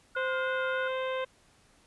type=tone with vibrato; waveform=sine; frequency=1439 Hz; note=F#6; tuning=49 cents flat; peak=-32 dBFS; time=0.15-0.88 s; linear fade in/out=5 ms; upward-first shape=sine; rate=3.4 Hz; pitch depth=25 cents each way
type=harmonic tone; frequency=520 Hz; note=C5; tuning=11 cents flat; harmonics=1 / 2 / 3 / 4 / 5 / 6 / 7; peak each=-31 / -37 / -41 / -43 / -45 / -47 / -48 dBFS; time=0.16-1.25 s; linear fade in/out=10 ms
effects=pink hiss -63 dBFS RMS until 1.86 s + resampled to 24000 Hz